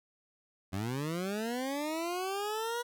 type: linear sweep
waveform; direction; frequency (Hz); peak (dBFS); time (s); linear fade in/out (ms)
20% pulse; up; 89.8 to 485.8; -28; 0.72-2.83; 20
effects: none